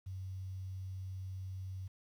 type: tone with quantisation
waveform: sine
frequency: 94.2 Hz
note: F#2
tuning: 32 cents sharp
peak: -40 dBFS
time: 0.06-1.88 s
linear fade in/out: 10 ms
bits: 11
effects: none